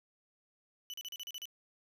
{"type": "tone bursts", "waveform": "35% pulse", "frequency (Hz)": 2978, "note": "F#7", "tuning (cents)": 11, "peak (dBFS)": -39, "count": 8, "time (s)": [0.9, 1.455], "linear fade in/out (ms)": 0, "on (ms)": 37, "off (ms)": 37, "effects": []}